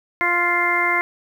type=harmonic tone; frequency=349.2 Hz; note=F4; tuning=in tune; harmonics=1 / 2 / 3 / 4 / 5 / 6; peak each=-28 / -27 / -23 / -26 / -26 / -19 dBFS; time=0.21-1.01 s; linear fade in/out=0 ms; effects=8-bit